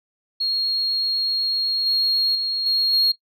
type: tone with level steps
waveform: sine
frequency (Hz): 4277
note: C8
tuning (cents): +37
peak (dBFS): -19 / -16 / -21 / -16 / -13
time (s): 0.4-3.12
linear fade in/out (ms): 10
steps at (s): 1.86 / 2.35 / 2.66 / 2.93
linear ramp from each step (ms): 2
effects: noise-tail reverb RT60 0.1 s tail -18 dB re dry + tanh soft clip ceiling -13 dBFS